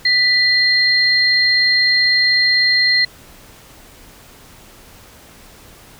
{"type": "tone pair together", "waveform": "sine", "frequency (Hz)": [1977, 4189], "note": ["B6", "C8"], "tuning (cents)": [1, 1], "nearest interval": "octave + minor second", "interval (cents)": 1300, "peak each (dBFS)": -14, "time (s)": [0.05, 3.05], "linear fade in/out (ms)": 5, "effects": ["pink hiss -43 dBFS RMS until 5.99 s"]}